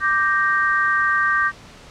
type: chord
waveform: sine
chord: G minor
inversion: second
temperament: equal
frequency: 1174.7 / 1568 / 1864.7 Hz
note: D6 / G6 / Bb6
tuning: 0 / 0 / 0 cents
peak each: -20 / -19 / -22 dBFS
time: 0-1.52 s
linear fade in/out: 50 ms
effects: pink hiss -43 dBFS RMS until 1.9 s + low-pass 6000 Hz 12 dB/octave